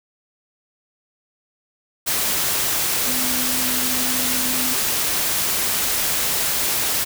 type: tone in noise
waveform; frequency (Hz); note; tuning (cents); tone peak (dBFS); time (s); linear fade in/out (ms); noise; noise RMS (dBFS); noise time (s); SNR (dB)
sine; 252.2; B3; +36; -29; 3.06-4.75; 20; white; -21; 2.06-7.05; -11
effects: none